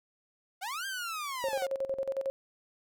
sawtooth linear two-way sweep, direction up then down, 690 to 1609 to 690 Hz, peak -31 dBFS, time 0.61-1.67 s, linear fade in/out 20 ms, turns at 0.86 s
sine tone with tremolo, 540 Hz, C#5, 45 cents flat, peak -28 dBFS, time 1.44-2.3 s, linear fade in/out 0 ms, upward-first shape square, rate 11 Hz, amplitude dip 75%
effects none

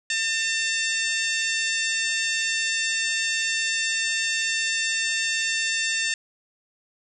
harmonic tone with a mistuned harmonic, 899 Hz, A5, 37 cents sharp, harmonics 2 / 3 / 4 / 5 / 6 / 7 / 8 / 9, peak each -27 / -28 / -31 / -34 / -34 / -36 / -32 / -38 dBFS, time 0.1-6.14 s, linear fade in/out 2 ms, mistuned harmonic 5, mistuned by +17 cents, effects none

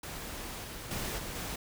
pink noise with level steps, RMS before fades -41 / -43 / -36 / -40 / -38 dBFS, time 0.03-1.56 s, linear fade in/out 5 ms, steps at 0.64 / 0.91 / 1.18 / 1.35 s, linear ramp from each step 2 ms, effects none

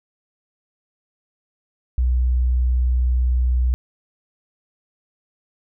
sine tone, 62.1 Hz, B1, 10 cents sharp, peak -15 dBFS, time 1.98-3.74 s, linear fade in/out 0 ms, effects none

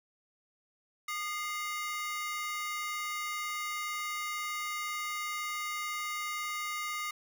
40% pulse ring-modulated tone, 1661.2 Hz, G#6, in tune, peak -30 dBFS, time 1.08-7.11 s, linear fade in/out 5 ms, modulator 441 Hz, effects none

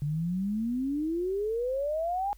sine exponential sweep, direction up, 142.2 to 830 Hz, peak -27 dBFS, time 0.02-2.33 s, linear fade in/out 0 ms, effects added 50 Hz sine -49 dBFS peak until 2.37 s + white hiss -64 dBFS RMS until 2.37 s

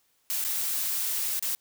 blue noise with dropouts, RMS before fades -29 dBFS, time 0.3-1.55 s, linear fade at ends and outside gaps 0 ms, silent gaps 0.44-0.448 / 1.394-1.425 s, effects white hiss -69 dBFS RMS until 1.6 s

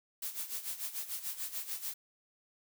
blue noise with tremolo, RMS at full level -37 dBFS, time 0.22-1.94 s, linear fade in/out 5 ms, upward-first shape sine, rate 6.8 Hz, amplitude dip 75%, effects none

